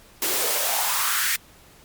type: noise with high-pass filter sweep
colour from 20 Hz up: white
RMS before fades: -23 dBFS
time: 0.22-1.36 s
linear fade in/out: 2 ms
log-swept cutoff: 310 to 1900 Hz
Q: 3.6
effects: pink hiss -51 dBFS RMS until 1.84 s + MP3 96 kbps